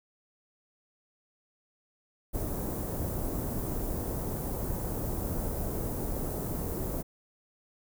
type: band-stop noise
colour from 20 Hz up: pink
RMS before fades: -33 dBFS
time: 2.33-7.03 s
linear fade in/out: 20 ms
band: 610 to 15000 Hz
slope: 12 dB/octave
effects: none